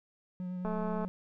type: tone with vibrato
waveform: triangle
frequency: 181.3 Hz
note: F#3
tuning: 35 cents flat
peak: -33 dBFS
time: 0.4-1.08 s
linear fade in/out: 0 ms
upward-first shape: sine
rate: 9.3 Hz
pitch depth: 15 cents each way
type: click train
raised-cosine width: 1 ms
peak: -24 dBFS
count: 87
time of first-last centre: 0.65-1.048 s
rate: 216 Hz
effects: none